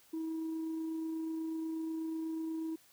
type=tone with amplitude modulation; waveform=sine; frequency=321.8 Hz; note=E4; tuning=42 cents flat; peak=-32 dBFS; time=0.13-2.76 s; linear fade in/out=10 ms; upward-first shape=sine; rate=28.2 Hz; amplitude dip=25%; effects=tanh soft clip ceiling -33 dBFS + white hiss -64 dBFS RMS until 2.92 s